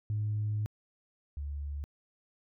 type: tone pair in turn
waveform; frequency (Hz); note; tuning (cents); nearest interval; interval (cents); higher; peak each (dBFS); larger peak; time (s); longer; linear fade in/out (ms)
sine; 105.9 / 71.85; G#2 / D2; +34 / -37; perfect fifth; 671; first; -28 / -34; first; 0.1-0.66 / 1.37-1.84; first; 0
effects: tanh soft clip ceiling -25 dBFS